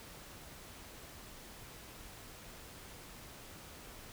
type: silence
effects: pink hiss -52 dBFS RMS until 4.12 s